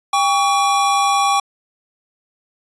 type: tone pair together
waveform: square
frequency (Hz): 799 / 1130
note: G5 / C#6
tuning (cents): +33 / +33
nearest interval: tritone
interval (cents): 600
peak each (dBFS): -17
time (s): 0.13-1.4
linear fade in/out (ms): 5
effects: resampled to 22050 Hz